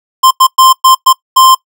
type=tone bursts at uneven times; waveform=square; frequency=1046.5 Hz; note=C6; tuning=in tune; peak=-3 dBFS; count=6; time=0.23-0.31 / 0.4-0.47 / 0.58-0.73 / 0.84-0.95 / 1.06-1.13 / 1.36-1.55 s; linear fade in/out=10 ms; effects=noise-tail reverb RT60 0.1 s tail -20 dB re dry